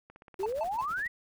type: click train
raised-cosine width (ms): 0.5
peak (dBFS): -36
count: 10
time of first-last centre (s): 0.1-0.645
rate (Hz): 16.5
type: exponential sweep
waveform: sine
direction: up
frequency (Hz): 363 to 1990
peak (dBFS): -30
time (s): 0.39-1.08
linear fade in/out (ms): 10
type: noise with tremolo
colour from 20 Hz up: pink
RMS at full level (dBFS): -48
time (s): 0.39-1.07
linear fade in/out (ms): 2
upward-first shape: triangle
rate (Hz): 12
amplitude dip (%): 100
type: tone bursts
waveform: triangle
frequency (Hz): 880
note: A5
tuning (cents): 0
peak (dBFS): -28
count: 3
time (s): 0.43-0.814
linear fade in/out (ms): 2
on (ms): 28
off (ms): 150
effects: none